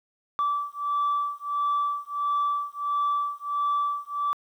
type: beating tone pair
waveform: sine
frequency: 1159 / 1160.5 Hz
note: D6 / D6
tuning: -23 / -21 cents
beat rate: 1.5 Hz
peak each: -26 dBFS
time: 0.39-4.33 s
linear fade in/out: 0 ms
effects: tanh soft clip ceiling -19 dBFS + 10-bit